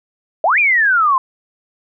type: exponential two-way sweep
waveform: sine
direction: up then down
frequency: 595 to 2489 to 1018 Hz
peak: -10 dBFS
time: 0.44-1.18 s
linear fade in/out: 2 ms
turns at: 0.59 s
effects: none